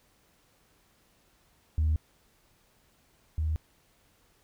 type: tone pair in turn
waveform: sine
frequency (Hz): 77.78 / 78.19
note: D#2 / D#2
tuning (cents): 0 / +9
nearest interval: unison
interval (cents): 9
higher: second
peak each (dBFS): -21 / -25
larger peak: first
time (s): 1.78-1.96 / 3.38-3.56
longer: neither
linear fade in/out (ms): 0
effects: tanh soft clip ceiling -20 dBFS + pink hiss -66 dBFS RMS until 4.43 s